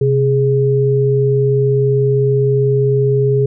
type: tone pair together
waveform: sine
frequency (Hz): 130.81 / 415.3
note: C3 / G#4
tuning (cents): 0 / 0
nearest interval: octave + minor sixth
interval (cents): 2000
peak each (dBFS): -13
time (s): 0.01-3.46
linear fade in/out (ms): 5
effects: none